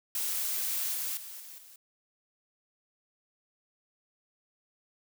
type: noise with level steps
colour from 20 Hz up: blue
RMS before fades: -32 / -34 / -44 / -47 / -53 dBFS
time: 0.15-1.76 s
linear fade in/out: 2 ms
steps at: 0.94 / 1.17 / 1.4 / 1.58 s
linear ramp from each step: 2 ms
effects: none